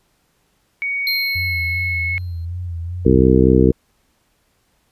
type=tone with pitch glide; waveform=sine; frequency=2240 to 2191 Hz; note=C#7 to C#7; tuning=+18 to -21 cents; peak=-19 dBFS; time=0.82-2.18 s; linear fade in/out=0 ms; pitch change=-39 cents; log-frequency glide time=0.99-1.52 s
type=tone with exponential decay; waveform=square; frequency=4186 Hz; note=C8; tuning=in tune; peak=-18 dBFS; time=1.07-2.45 s; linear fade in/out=1 ms; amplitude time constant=300 ms
type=tone with vibrato; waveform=sine; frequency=86.7 Hz; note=F2; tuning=12 cents flat; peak=-23 dBFS; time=1.35-3.22 s; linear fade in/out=10 ms; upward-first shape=sine; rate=2.6 Hz; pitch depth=62 cents each way
type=harmonic tone; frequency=64.2 Hz; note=C2; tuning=32 cents flat; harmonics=1 / 2 / 3 / 4 / 5 / 6 / 7; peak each=-17 / -17 / -17 / -17 / -17 / -17 / -17 dBFS; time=3.05-3.72 s; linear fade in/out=10 ms
effects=pink hiss -63 dBFS RMS until 4.91 s + resampled to 32000 Hz